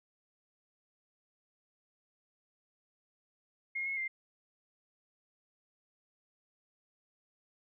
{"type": "tone with pitch steps", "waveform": "sine", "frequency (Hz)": [2144, 2175, 2096], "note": ["C7", "C#7", "C7"], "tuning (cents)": [42, -33, 2], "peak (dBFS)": -33, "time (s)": [3.75, 4.08], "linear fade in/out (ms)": 10, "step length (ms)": 110, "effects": []}